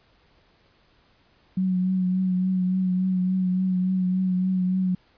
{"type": "tone with vibrato", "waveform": "sine", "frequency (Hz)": 185, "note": "F#3", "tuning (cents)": 0, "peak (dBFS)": -20, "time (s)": [1.57, 4.95], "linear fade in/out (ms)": 5, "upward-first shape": "triangle", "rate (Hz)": 3.5, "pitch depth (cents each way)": 32, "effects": ["pink hiss -61 dBFS RMS until 5.17 s", "resampled to 11025 Hz"]}